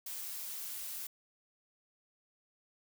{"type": "noise", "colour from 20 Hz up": "blue", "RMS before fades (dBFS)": -42, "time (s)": [0.06, 1.07], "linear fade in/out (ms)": 5, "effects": []}